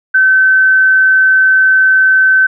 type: tone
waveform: sine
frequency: 1533 Hz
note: G6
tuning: 39 cents flat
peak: -5 dBFS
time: 0.14-2.47 s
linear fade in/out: 10 ms
effects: none